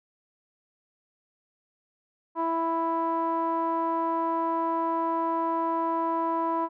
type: tone with low-pass filter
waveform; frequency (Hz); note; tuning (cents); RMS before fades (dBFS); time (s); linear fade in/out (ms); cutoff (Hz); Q
sawtooth; 330; E4; +2; -27; 2.35-6.69; 50; 1000; 5.3
effects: none